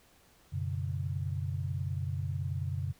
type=chord; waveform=sine; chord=F# suspended fourth; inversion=none; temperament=equal with one note detuned; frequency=92.5 / 123.47 / 141.99 Hz; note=F#2 / B2 / C#3; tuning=0 / 0 / +42 cents; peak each=-34 / -38 / -36 dBFS; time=0.52-2.93 s; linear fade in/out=20 ms; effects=pink hiss -63 dBFS RMS until 2.99 s